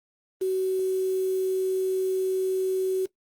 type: tone with quantisation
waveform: sine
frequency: 376.6 Hz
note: F#4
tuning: 31 cents sharp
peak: -22 dBFS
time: 0.41-3.06 s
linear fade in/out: 10 ms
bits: 7
effects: noise-tail reverb RT60 0.1 s tail -18 dB re dry + Opus 32 kbps